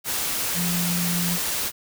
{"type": "tone in noise", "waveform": "sine", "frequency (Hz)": 174.61, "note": "F3", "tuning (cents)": 0, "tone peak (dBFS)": -24, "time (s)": [0.54, 1.39], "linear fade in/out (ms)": 50, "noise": "white", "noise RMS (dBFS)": -26, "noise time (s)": [0.04, 1.72], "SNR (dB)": -1, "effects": []}